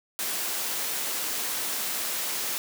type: high-pass noise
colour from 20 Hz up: white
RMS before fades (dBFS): -30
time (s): 0.19-2.58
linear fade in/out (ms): 0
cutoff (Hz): 220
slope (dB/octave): 12
effects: none